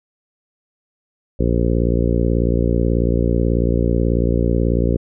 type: harmonic tone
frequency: 58.27 Hz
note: A#1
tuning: in tune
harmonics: 1 / 2 / 3 / 4 / 5 / 6 / 7 / 8 / 9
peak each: -18 / -21 / -23 / -24 / -25 / -26 / -26 / -27 / -28 dBFS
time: 1.39-4.97 s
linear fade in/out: 10 ms
effects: none